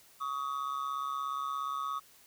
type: ring-modulated tone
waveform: triangle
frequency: 1192 Hz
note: D6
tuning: 25 cents sharp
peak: -28 dBFS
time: 0.2-2 s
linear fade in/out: 20 ms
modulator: 68.5 Hz
effects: white hiss -60 dBFS RMS until 2.26 s